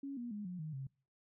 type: tone with pitch steps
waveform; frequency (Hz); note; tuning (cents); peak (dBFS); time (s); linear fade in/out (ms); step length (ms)
sine; 277.2 / 239.9 / 207.7 / 179.74 / 155.57 / 134.65; C#4 / A#3 / G#3 / F#3 / D#3 / C#3; 0 / +50 / 0 / -50 / 0 / -50; -40; 0.03-0.87; 5; 140
effects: noise-tail reverb RT60 0.4 s tail -25 dB re dry